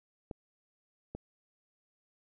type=clicks; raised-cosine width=2 ms; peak=-26 dBFS; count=2; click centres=0.312 / 1.15 s; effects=none